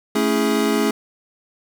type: chord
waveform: square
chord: A major seventh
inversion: none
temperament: equal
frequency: 220 / 277.2 / 329.6 / 415.3 Hz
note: A3 / C#4 / E4 / G#4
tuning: 0 / 0 / 0 / 0 cents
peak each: -22 / -23 / -26 / -22 dBFS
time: 0.15-0.91 s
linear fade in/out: 5 ms
effects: 8-bit